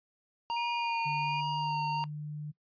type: tone with vibrato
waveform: square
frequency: 932.3 Hz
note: A#5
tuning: in tune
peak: -31 dBFS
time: 0.5-2.04 s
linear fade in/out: 0 ms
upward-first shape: sine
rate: 1.3 Hz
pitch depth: 26 cents each way
type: tone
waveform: sine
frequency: 2442 Hz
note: D#7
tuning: 33 cents flat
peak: -35 dBFS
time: 0.56-1.41 s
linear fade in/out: 10 ms
type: tone with pitch glide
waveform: sine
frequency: 146.83 to 149.92 Hz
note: D3 to D3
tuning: 0 to +36 cents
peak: -36 dBFS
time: 1.05-2.52 s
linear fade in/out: 20 ms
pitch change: +36 cents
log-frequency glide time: 1.32-1.64 s
effects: noise-tail reverb RT60 0.1 s tail -21 dB re dry + resampled to 11025 Hz